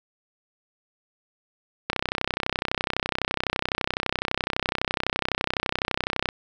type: click train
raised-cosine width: 0.3 ms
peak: -7 dBFS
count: 141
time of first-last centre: 1.9-6.289 s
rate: 31.9 Hz
effects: none